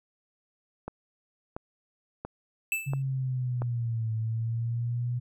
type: click train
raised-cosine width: 1 ms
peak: -21 dBFS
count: 5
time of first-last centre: 0.88-3.62 s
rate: 1.46 Hz
type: tone with exponential decay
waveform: square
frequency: 2637 Hz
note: E7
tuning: in tune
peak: -24 dBFS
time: 2.72-3.02 s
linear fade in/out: 1 ms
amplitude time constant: 64 ms
type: linear two-way sweep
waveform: sine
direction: down then up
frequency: 138.59 to 110.4 to 122.7 Hz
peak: -27 dBFS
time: 2.86-5.2 s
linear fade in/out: 20 ms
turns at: 4.13 s
effects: none